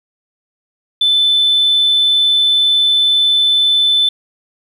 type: tone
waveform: sine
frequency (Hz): 3518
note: A7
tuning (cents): -1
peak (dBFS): -8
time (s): 1.01-4.09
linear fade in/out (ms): 5
effects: tanh soft clip ceiling -5 dBFS + 8-bit